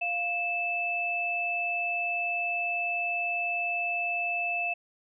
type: tone pair together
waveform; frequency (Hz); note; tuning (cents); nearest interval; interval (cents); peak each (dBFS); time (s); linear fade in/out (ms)
sine; 698.5 / 2630; F5 / E7; 0 / -5; octave + major seventh; 2295; -33 / -28; 0.01-4.74; 10
effects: none